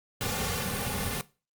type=noise with comb filter; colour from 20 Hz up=pink; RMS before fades=-31 dBFS; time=0.21-1.21 s; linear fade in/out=0 ms; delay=3.1 ms; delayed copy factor=-0.95; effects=noise-tail reverb RT60 0.3 s tail -18 dB re dry + Opus 48 kbps